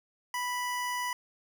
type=tone; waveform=25% pulse; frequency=986 Hz; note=B5; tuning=3 cents flat; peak=-27 dBFS; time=0.34-1.13 s; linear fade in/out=2 ms; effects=none